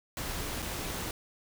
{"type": "noise with dropouts", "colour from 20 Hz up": "pink", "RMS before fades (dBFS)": -36, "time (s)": [0.17, 1.11], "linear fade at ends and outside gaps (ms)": 1, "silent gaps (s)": [0.621, 0.625], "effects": []}